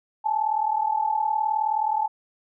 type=tone pair together; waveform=sine; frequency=839 / 878.2 Hz; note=G#5 / A5; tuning=+17 / -4 cents; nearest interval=minor second; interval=79 cents; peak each=-25 / -23 dBFS; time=0.24-2.08 s; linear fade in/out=20 ms; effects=none